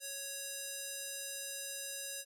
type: tone with band-pass filter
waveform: square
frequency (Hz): 554.4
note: C#5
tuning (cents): 0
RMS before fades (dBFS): -43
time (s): 0-2.25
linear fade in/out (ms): 50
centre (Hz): 9000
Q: 1.2
effects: none